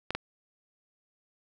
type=clicks; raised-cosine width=0.3 ms; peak=-15 dBFS; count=2; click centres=0.106 / 0.15 s; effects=none